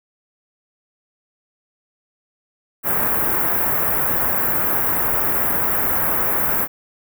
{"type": "band-stop noise", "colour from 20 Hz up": "white", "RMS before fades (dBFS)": -19, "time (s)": [2.83, 6.68], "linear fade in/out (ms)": 50, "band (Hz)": [1700, 14000], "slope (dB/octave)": 24, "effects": []}